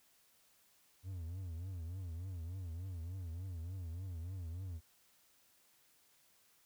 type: tone with vibrato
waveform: triangle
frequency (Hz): 88.1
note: F2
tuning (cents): +16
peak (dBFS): -39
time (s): 1.03-4.81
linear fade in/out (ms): 50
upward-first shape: triangle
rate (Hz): 3.4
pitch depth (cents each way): 180
effects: white hiss -70 dBFS RMS until 6.65 s